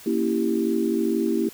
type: chord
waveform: sine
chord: A# diminished seventh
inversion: none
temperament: equal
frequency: 233.1 / 277.2 / 329.6 / 392 Hz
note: A#3 / C#4 / E4 / G4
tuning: 0 / 0 / 0 / 0 cents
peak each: -25 / -29 / -24 / -26 dBFS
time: 0.06-1.49 s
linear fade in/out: 5 ms
effects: white hiss -45 dBFS RMS until 1.53 s